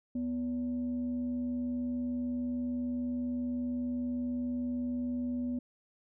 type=tone with frequency modulation; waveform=sine; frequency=246.6 Hz; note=B3; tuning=2 cents flat; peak=-31 dBFS; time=0.15-5.59 s; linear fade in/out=5 ms; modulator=322 Hz; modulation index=0.27; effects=none